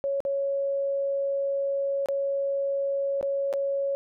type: tone with dropouts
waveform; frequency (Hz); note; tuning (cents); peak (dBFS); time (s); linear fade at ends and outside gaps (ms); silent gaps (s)
sine; 554.4; C#5; 0; -24; 0.04-3.95; 0; 0.204-0.251 / 2.059-2.086 / 3.211-3.228 / 3.528-3.537
effects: none